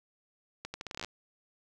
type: accelerating click train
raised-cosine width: 0.2 ms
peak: -21 dBFS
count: 12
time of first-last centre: 0.65-1.047 s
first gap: 90 ms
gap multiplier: 0.79
effects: none